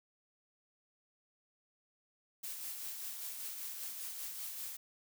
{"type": "noise with tremolo", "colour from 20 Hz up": "blue", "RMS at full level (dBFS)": -42, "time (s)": [2.43, 4.77], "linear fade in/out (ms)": 10, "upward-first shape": "sine", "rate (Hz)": 5.1, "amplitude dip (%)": 35, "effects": []}